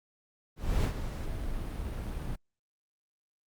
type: noise with ADSR envelope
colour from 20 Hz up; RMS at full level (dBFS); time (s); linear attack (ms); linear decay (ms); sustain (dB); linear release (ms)
brown; -25; 0.56-2.36; 280; 80; -10; 9
effects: Opus 48 kbps